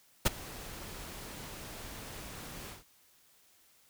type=noise with ADSR envelope; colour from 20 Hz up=pink; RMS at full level=-23 dBFS; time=0.25-2.84 s; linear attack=16 ms; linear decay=18 ms; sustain=-22 dB; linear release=150 ms; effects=white hiss -65 dBFS RMS until 3.89 s